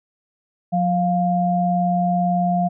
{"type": "tone pair together", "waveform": "sine", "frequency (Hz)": [180, 701.9], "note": ["F#3", "F5"], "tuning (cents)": [-47, 9], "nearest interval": "2 octaves", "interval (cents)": 2356, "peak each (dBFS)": -19, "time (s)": [0.72, 2.69], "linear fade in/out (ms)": 20, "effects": []}